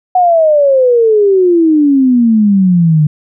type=exponential sweep; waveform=sine; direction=down; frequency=743 to 147.9 Hz; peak=-5 dBFS; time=0.15-3.07 s; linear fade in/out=5 ms; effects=none